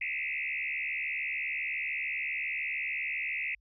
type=tone with frequency modulation; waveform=sine; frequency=2320 Hz; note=D7; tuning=22 cents flat; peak=-31 dBFS; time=0.01-3.55 s; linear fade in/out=5 ms; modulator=72.9 Hz; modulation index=4.6; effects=added 50 Hz sine -65 dBFS peak until 3.6 s